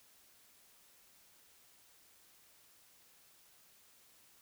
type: silence
effects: white hiss -65 dBFS RMS until 4.41 s